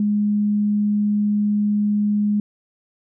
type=tone; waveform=sine; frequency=207.7 Hz; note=G#3; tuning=in tune; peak=-16 dBFS; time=0-2.4 s; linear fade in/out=2 ms; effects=none